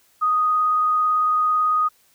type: tone with vibrato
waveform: sine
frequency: 1244.5 Hz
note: D#6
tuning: in tune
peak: -16 dBFS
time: 0.21-1.89 s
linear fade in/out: 20 ms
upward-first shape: triangle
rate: 18 Hz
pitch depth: 9 cents each way
effects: white hiss -59 dBFS RMS until 2.14 s